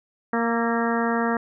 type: harmonic tone with a mistuned harmonic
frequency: 232.4 Hz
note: A#3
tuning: 5 cents flat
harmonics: 1 / 2 / 3 / 4 / 5 / 6 / 7 / 8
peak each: -24 / -27 / -29 / -30 / -31 / -32 / -32 / -33 dBFS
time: 0.33-1.37 s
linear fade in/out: 2 ms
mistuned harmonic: 6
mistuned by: -45 cents
effects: none